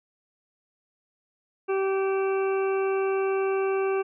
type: harmonic tone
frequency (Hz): 387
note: G4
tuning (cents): -22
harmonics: 1 / 2 / 3 / 4 / 6 / 7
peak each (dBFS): -23 / -34 / -35 / -39 / -41 / -41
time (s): 1.68-4.03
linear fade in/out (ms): 20
effects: none